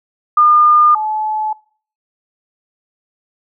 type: tone pair in turn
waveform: sine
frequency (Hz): 1211 / 861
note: D#6 / A5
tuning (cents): -47 / -38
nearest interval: tritone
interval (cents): 591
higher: first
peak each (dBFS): -6 / -16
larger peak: first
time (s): 0.37-0.95 / 0.95-1.53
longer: neither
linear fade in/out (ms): 5
effects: noise-tail reverb RT60 0.5 s tail -24 dB re dry